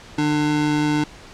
square tone pair together, 149.5 / 299 Hz, D3 / D4, +31 / +31 cents, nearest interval octave, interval 1200 cents, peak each -25 / -19 dBFS, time 0.18-1.04 s, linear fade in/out 5 ms, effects pink hiss -42 dBFS RMS until 1.33 s + low-pass 6000 Hz 12 dB/octave

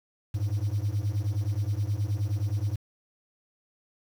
triangle beating tone pair, 98 / 107.5 Hz, G2 / A2, 0 / -40 cents, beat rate 9.5 Hz, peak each -25 dBFS, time 0.34-2.76 s, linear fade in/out 10 ms, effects tanh soft clip ceiling -21 dBFS + 8-bit

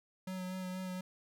square tone with vibrato, 185 Hz, F#3, in tune, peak -39 dBFS, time 0.27-1.01 s, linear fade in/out 5 ms, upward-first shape sine, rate 4.2 Hz, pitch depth 19 cents each way, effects none

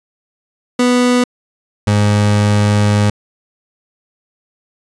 30% pulse tone pair in turn, 246.9 / 103.81 Hz, B3 / G#2, 0 / 0 cents, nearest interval octave + minor third, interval 1500 cents, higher first, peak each -7 dBFS, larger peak neither, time 0.79-1.24 / 1.87-3.1 s, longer second, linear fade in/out 5 ms, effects resampled to 22050 Hz

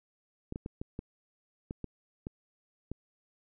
clicks, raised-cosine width 3 ms, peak -24 dBFS, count 9, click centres 0.524 / 0.559 / 0.661 / 0.815 / 0.991 / 1.709 / 1.843 / 2.269 / 2.916 s, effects none

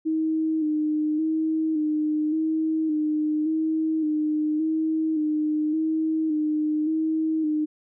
sine tone with vibrato, 311.1 Hz, D#4, in tune, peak -21 dBFS, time 0.05-7.66 s, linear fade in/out 20 ms, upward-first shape square, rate 0.88 Hz, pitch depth 33 cents each way, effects none

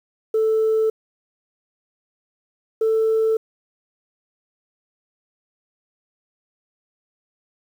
sine tone pair in turn, 440 / 443.1 Hz, A4 / A4, 0 / +12 cents, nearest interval unison, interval 12 cents, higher second, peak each -14 dBFS, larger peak neither, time 0.34-0.9 / 2.81-3.37 s, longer neither, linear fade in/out 5 ms, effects tanh soft clip ceiling -13 dBFS + 8-bit

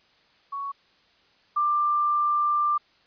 sine tone pair in turn, 1116 / 1185.8 Hz, C#6 / D6, +11 / +16 cents, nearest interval minor second, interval 105 cents, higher second, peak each -29 / -20 dBFS, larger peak second, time 0.52-0.72 / 1.56-2.78 s, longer second, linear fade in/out 10 ms, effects white hiss -61 dBFS RMS until 3.06 s + resampled to 11025 Hz

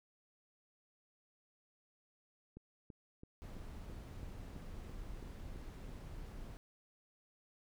click train, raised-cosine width 3 ms, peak -38 dBFS, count 11, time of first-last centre 2.57-5.892 s, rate 3.01 Hz
brown noise, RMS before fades -48 dBFS, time 3.42-6.57 s, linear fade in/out 0 ms
effects none

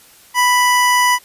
25% pulse tone, 987.8 Hz, B5, in tune, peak -7 dBFS, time 0.34-1.19 s, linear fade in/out 50 ms, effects white hiss -46 dBFS RMS until 1.24 s + resampled to 32000 Hz

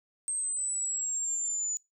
sine exponential sweep, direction down, 8380 to 6930 Hz, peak -29 dBFS, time 0.28-1.77 s, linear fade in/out 0 ms, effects noise-tail reverb RT60 0.2 s tail -23 dB re dry

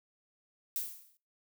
violet noise with exponential decay, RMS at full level -32 dBFS, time 0.76-1.17 s, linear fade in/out 0 ms, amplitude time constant 89 ms, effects noise-tail reverb RT60 0.3 s tail -20 dB re dry

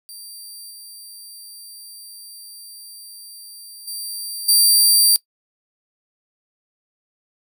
15% pulse tone with level steps, 4699 Hz, D8, in tune, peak -29 / -31 / -21 / -5 dBFS, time 0.09-5.16 s, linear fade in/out 0 ms, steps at 0.7 / 3.87 / 4.48 s, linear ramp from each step 10 ms, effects noise-tail reverb RT60 0.1 s tail -19 dB re dry

